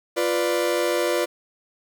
40% pulse chord, B diminished, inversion second, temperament equal, 349.2 / 493.9 / 587.3 Hz, F4 / B4 / D5, 0 / 0 / 0 cents, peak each -24 dBFS, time 0.16-1.26 s, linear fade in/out 20 ms, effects 9-bit

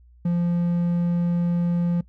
triangle tone, 173.1 Hz, F3, 15 cents flat, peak -17 dBFS, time 0.25-2.01 s, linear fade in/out 5 ms, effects noise-tail reverb RT60 0.1 s tail -21 dB re dry + added 60 Hz sine -49 dBFS peak until 2.08 s

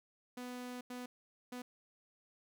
sawtooth tone bursts at uneven times, 248.1 Hz, B3, 8 cents sharp, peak -39 dBFS, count 3, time 0.37-0.81 / 0.9-1.06 / 1.52-1.62 s, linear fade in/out 5 ms, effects none

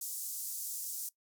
white band-pass noise, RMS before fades -40 dBFS, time 0.01-1.09 s, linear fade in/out 5 ms, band 6000 to 16000 Hz, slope 24 dB/octave, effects noise-tail reverb RT60 0.1 s tail -19 dB re dry

